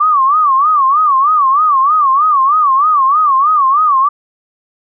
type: tone with vibrato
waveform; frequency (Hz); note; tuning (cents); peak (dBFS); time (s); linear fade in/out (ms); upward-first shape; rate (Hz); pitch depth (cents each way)
sine; 1152; D6; -34; -7; 0-4.09; 10; sine; 3.2; 160
effects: none